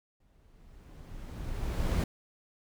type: noise with exponential growth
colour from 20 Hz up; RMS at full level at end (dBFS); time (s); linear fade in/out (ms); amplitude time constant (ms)
brown; -25; 0.2-2.04; 5; 400
effects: none